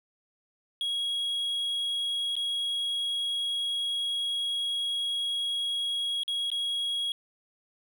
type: tone with dropouts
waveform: triangle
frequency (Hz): 3310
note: G#7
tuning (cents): -6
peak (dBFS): -26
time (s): 0.81-7.12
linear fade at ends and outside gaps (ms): 1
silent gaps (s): 2.355-2.365 / 6.234-6.279 / 6.502-6.516
effects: none